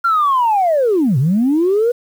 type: linear two-way sweep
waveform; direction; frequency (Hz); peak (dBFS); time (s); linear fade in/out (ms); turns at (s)
sine; down then up; 1396 to 119 to 492.3; -10; 0.04-1.92; 10; 1.18
effects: tanh soft clip ceiling -7 dBFS + 7-bit